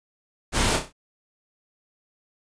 pink noise with echo, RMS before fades -22 dBFS, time 0.52-0.8 s, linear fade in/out 50 ms, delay 32 ms, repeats 4, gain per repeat -7 dB, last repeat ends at 0.928 s, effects resampled to 22050 Hz

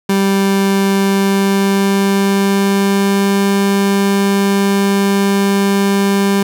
30% pulse tone with pitch glide, 196 to 198.28 Hz, G3 to G3, 0 to +20 cents, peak -8 dBFS, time 0.09-6.43 s, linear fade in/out 5 ms, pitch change +20 cents, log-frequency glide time 0.99-3.41 s, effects none

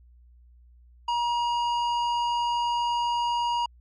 sine tone with hard clipping, 952 Hz, A#5, 36 cents sharp, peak -25 dBFS, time 1.08-3.66 s, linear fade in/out 5 ms, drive 10 dB, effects added 60 Hz sine -51 dBFS peak until 3.8 s + MP3 48 kbps

